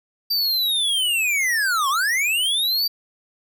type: linear two-way sweep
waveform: square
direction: down then up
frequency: 4699 to 1046.5 to 4699 Hz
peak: -19 dBFS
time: 0.3-2.88 s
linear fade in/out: 10 ms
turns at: 1.89 s
effects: none